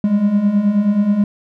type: beating tone pair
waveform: triangle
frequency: 198 / 207.4 Hz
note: G3 / G#3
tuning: +18 / -2 cents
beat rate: 9.4 Hz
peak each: -17 / -11 dBFS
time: 0.04-1.24 s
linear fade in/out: 2 ms
effects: none